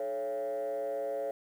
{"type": "tone with frequency modulation", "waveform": "sine", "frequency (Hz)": 554.4, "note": "C#5", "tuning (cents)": 0, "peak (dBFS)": -30, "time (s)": [0, 1.31], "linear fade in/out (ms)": 2, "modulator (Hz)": 124, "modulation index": 0.94, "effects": ["tanh soft clip ceiling -29 dBFS", "10-bit"]}